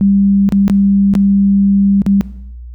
sine tone with dropouts, 198.1 Hz, G3, 18 cents sharp, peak -7 dBFS, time 0.01-2.21 s, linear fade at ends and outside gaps 0 ms, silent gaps 0.49-0.523 / 0.68-0.698 / 1.138-1.152 / 2.019-2.064 s, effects noise-tail reverb RT60 0.8 s tail -19 dB re dry + added 60 Hz sine -27 dBFS peak until 2.74 s

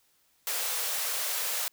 white high-pass noise, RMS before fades -31 dBFS, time 0.47-1.68 s, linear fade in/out 0 ms, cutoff 430 Hz, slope 96 dB/octave, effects white hiss -68 dBFS RMS until 1.72 s

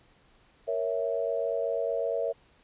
sine chord, A# diminished, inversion none, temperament equal, 466.2 / 554.4 / 659.3 Hz, A#4 / C#5 / E5, 0 / 0 / 0 cents, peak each -31 dBFS, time 0.67-2.33 s, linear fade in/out 20 ms, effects pink hiss -62 dBFS RMS until 2.63 s + resampled to 8000 Hz

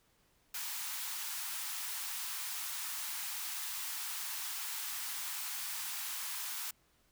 white high-pass noise, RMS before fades -40 dBFS, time 0.54-6.71 s, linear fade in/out 5 ms, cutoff 810 Hz, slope 48 dB/octave, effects pink hiss -71 dBFS RMS until 7.11 s

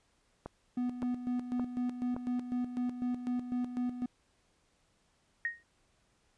click train, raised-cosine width 1 ms, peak -26 dBFS, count 4, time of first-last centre 0.46-2.165 s, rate 1.76 Hz
triangle tone with tremolo, 246.9 Hz, B3, in tune, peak -28 dBFS, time 0.77-4.06 s, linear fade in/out 5 ms, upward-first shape square, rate 4 Hz, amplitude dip 65%
sine tone with exponential decay, 1864.7 Hz, A#6, in tune, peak -27 dBFS, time 5.45-5.63 s, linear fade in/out 1 ms, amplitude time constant 38 ms
effects pink hiss -72 dBFS RMS until 6.37 s + resampled to 22050 Hz

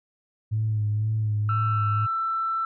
sine tone with vibrato, 107.3 Hz, A2, 43 cents flat, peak -21 dBFS, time 0.51-2.07 s, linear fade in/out 20 ms, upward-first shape sine, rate 2 Hz, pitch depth 38 cents each way
sine tone, 1333 Hz, E6, 19 cents sharp, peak -23 dBFS, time 1.49-2.65 s, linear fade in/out 2 ms
effects tanh soft clip ceiling -16 dBFS

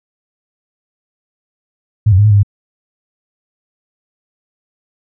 sine tone with pitch steps, 107.4 / 92.4 / 103.3 / 107.3 / 101.9 / 101.2 Hz, A2 / F#2 / G#2 / A2 / G#2 / G#2, -41 / -2 / -9 / -43 / -32 / -44 cents, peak -5 dBFS, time 2.06-2.432 s, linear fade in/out 10 ms, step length 62 ms, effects none

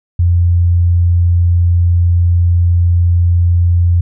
sine tone, 86.9 Hz, F2, 8 cents flat, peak -7 dBFS, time 0.19-4.01 s, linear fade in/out 5 ms, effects none

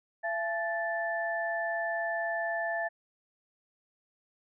sine tone cluster, 676 / 856 / 1760 Hz, E5 / A5 / A6, +43 / -48 / 0 cents, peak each -32 / -39 / -33 dBFS, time 0.23-2.89 s, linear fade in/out 20 ms, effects none

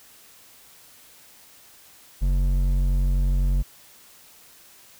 triangle tone with hard clipping, 45.98 Hz, F#1, 10 cents flat, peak -20 dBFS, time 2.21-3.63 s, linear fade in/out 20 ms, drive 12 dB, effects white hiss -51 dBFS RMS until 4.99 s

